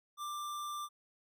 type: tone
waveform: square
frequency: 1183 Hz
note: D6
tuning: 12 cents sharp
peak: -39 dBFS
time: 0.17-0.89 s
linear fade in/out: 50 ms
effects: none